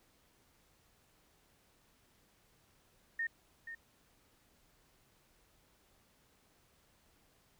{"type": "tone with echo", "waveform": "sine", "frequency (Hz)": 1836, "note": "A#6", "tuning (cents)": -27, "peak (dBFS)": -33, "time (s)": [3.19, 3.27], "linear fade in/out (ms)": 5, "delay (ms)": 480, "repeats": 1, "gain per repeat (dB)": -10, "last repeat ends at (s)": 3.75, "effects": ["pink hiss -70 dBFS RMS until 7.59 s"]}